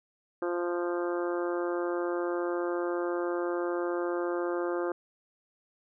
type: harmonic tone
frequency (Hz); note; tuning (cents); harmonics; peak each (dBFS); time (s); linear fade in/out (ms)
174.61; F3; 0; 2 / 3 / 4 / 5 / 6 / 7 / 8 / 9; -30 / -34 / -41 / -43 / -43 / -41 / -45 / -45; 0.42-4.92; 2
effects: none